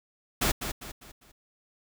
pink noise with echo, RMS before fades -25 dBFS, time 0.41-0.52 s, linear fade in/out 10 ms, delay 200 ms, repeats 4, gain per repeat -8 dB, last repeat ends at 1.32 s, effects none

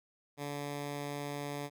10% pulse tone, 144.1 Hz, D3, 33 cents flat, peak -29 dBFS, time 0.37-1.7 s, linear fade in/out 50 ms, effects none

